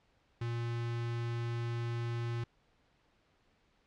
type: tone with notch filter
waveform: square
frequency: 117.6 Hz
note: A#2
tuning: 16 cents sharp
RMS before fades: -36 dBFS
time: 0.41-2.44 s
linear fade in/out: 5 ms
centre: 630 Hz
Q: 1.7
effects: pink hiss -71 dBFS RMS until 3.86 s + low-pass 4000 Hz 12 dB/octave